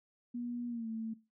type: tone with pitch glide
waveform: sine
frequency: 241 to 223.6 Hz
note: B3 to A3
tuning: -42 to +28 cents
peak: -36 dBFS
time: 0.34-1.14 s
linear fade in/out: 10 ms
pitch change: -130 cents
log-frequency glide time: 0.68-0.88 s
effects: noise-tail reverb RT60 0.3 s tail -20 dB re dry